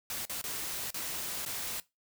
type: noise with dropouts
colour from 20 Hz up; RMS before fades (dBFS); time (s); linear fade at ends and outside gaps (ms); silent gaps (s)
white; -37; 0.1-1.8; 1; 0.253-0.296 / 0.414-0.44 / 0.905-0.943 / 1.451-1.461
effects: noise-tail reverb RT60 0.2 s tail -19 dB re dry